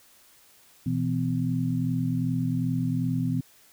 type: tone cluster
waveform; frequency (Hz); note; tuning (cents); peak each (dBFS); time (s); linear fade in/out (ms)
sine; 122.4 / 165 / 254.8; B2 / E3 / C4; -15 / +2 / -46; -28; 0.86-3.41; 5
effects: white hiss -57 dBFS RMS until 3.72 s